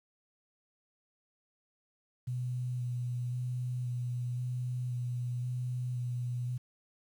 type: tone with vibrato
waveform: sine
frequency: 123.47 Hz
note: B2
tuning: in tune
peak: -32 dBFS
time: 2.27-6.58 s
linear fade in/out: 10 ms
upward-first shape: square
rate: 0.95 Hz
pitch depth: 14 cents each way
effects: 10-bit